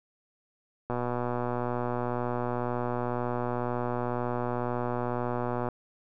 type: click train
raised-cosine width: 1 ms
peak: -17 dBFS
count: 585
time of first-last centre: 0.9-5.687 s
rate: 122 Hz
effects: none